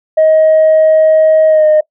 sine tone with pitch glide, 630 to 614.5 Hz, D#5 to D#5, +21 to -22 cents, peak -3 dBFS, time 0.17-1.81 s, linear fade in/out 10 ms, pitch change -43 cents, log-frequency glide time 1.48-1.66 s, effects noise-tail reverb RT60 0.1 s tail -22 dB re dry + tanh soft clip ceiling -2 dBFS

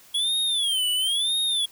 square tone with vibrato, 3322 Hz, G#7, in tune, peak -22 dBFS, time 0.14-1.66 s, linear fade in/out 10 ms, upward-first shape sine, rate 0.99 Hz, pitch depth 200 cents each way, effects white hiss -52 dBFS RMS until 1.71 s

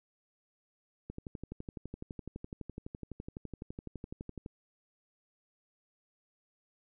click train, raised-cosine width 3 ms, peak -28 dBFS, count 41, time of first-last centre 1.1-4.461 s, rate 11.9 Hz, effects none

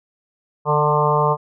harmonic tone with a mistuned harmonic, 149 Hz, D3, 25 cents sharp, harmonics 1 / 3 / 4 / 5 / 6 / 7 / 8, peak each -21 / -21 / -23 / -26 / -21 / -20 / -25 dBFS, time 0.65-1.37 s, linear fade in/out 50 ms, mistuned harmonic 7, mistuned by +16 cents, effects none

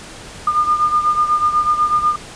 sine beating tone pair, 1210 / 1218.1 Hz, D#6 / D#6, -49 / -37 cents, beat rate 8.1 Hz, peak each -14 / -19 dBFS, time 0.47-2.16 s, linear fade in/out 5 ms, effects pink hiss -35 dBFS RMS until 2.35 s + resampled to 22050 Hz

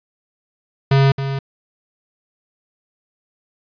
square tone with echo, 136.8 Hz, C#3, 23 cents flat, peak -11 dBFS, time 0.91-1.12 s, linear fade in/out 5 ms, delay 270 ms, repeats 1, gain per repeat -10 dB, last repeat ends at 1.39 s, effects resampled to 11025 Hz + 8-bit

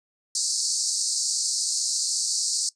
pink band-pass noise, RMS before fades -26 dBFS, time 0.35-2.69 s, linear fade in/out 2 ms, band 4300 to 9200 Hz, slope 96 dB/octave, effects noise-tail reverb RT60 0.1 s tail -19 dB re dry + resampled to 22050 Hz

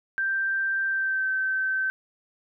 sine tone with pitch glide, 1571 to 1543.1 Hz, G6 to G6, +3 to -28 cents, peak -23 dBFS, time 0.18-1.9 s, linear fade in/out 0 ms, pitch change -31 cents, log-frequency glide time 0.88-1.28 s, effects none

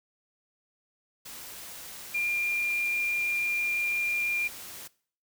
sine tone in noise, 2398 Hz, D7, 36 cents sharp, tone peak -26 dBFS, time 2.14-4.48 s, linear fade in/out 10 ms, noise white, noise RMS -43 dBFS, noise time 1.25-4.88 s, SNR +14 dB, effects noise-tail reverb RT60 0.5 s tail -21 dB re dry

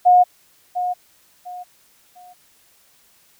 sine tone with echo, 721 Hz, F#5, 45 cents flat, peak -8 dBFS, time 0.05-0.24 s, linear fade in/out 20 ms, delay 700 ms, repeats 3, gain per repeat -11 dB, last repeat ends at 2.34 s, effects white hiss -56 dBFS RMS until 3.39 s

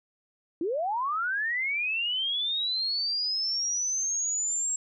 sine linear sweep, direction up, 306.5 to 7600 Hz, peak -26 dBFS, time 0.61-4.76 s, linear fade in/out 2 ms, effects none

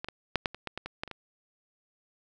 clicks, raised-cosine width 0.3 ms, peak -20 / -20 / -9 / -11 / -25 / -18 / -19 / -21 / -16 / -27 / -23 dBFS, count 11, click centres 0.045 / 0.086 / 0.357 / 0.458 / 0.546 / 0.673 / 0.776 / 0.86 / 1.035 / 1.077 / 1.113 s, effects none

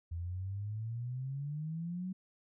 sine exponential sweep, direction up, 82.7 to 189.4 Hz, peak -36 dBFS, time 0.11-2.13 s, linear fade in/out 10 ms, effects none

